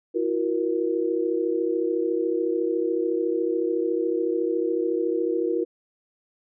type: tone cluster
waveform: sine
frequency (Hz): 331.9 / 365.8 / 472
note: E4 / F#4 / A#4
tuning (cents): +12 / -20 / +22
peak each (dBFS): -26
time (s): 0.14-5.65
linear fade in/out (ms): 20
effects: none

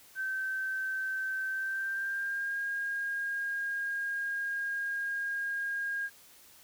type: tone with pitch glide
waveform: sine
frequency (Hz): 1546 to 1622.9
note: G6 to G#6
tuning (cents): -24 to -40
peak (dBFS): -31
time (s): 0.15-6.1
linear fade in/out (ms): 50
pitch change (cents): +84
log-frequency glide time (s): 1.47-2.59
effects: white hiss -57 dBFS RMS until 6.63 s

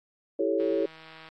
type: chord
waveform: sine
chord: A dominant seventh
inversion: second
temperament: equal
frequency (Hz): 329.6 / 392 / 440 / 554.4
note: E4 / G4 / A4 / C#5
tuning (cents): 0 / 0 / 0 / 0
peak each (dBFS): -29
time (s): 0.39-0.86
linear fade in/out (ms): 5
type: click train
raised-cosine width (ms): 0.3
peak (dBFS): -32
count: 111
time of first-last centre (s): 0.6-1.288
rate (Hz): 160
effects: AAC 48 kbps

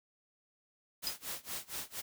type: noise with tremolo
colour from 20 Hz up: white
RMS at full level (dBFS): -39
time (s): 1.02-2.02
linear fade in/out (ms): 20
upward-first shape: sine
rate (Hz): 4.3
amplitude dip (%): 95
type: tone with exponential decay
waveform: sine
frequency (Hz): 4978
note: D#8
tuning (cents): 0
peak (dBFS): -29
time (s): 1.07-1.16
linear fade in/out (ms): 0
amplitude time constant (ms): 18
effects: none

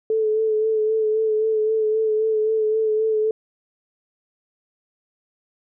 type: tone with vibrato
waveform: sine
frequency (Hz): 435.7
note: A4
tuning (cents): -17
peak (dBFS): -17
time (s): 0.1-3.31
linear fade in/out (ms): 2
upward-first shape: sine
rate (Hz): 3.8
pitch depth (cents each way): 27
effects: none

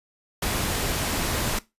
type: noise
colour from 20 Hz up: pink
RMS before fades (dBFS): -26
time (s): 0.42-1.59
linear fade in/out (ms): 5
effects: noise-tail reverb RT60 0.2 s tail -18 dB re dry + resampled to 32000 Hz

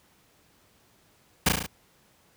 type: noise with echo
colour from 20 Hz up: pink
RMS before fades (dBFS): -20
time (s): 1.46-1.49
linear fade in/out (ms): 5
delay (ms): 35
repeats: 5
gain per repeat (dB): -3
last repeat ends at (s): 1.665
effects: pink hiss -62 dBFS RMS until 2.36 s + high-pass 60 Hz 12 dB/octave

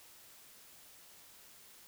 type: silence
effects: white hiss -58 dBFS RMS until 1.87 s

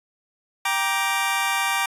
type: chord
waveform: 20% pulse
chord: G minor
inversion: none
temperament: just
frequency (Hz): 784 / 940.8 / 1176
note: G5 / Bb5 / D6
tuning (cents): 0 / +16 / +2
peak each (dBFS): -21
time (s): 0.65-1.86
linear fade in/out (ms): 5
effects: resampled to 32000 Hz

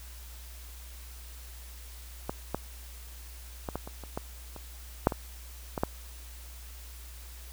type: clicks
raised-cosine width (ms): 1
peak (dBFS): -17 / -15 / -19 / -18 / -26 / -29 / -18 / -28 / -6 / -19 / -17 / -11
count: 12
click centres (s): 2.295 / 2.546 / 3.688 / 3.756 / 3.875 / 4.037 / 4.175 / 4.563 / 5.071 / 5.122 / 5.778 / 5.835
effects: added 60 Hz sine -44 dBFS peak until 7.52 s + white hiss -51 dBFS RMS until 7.52 s

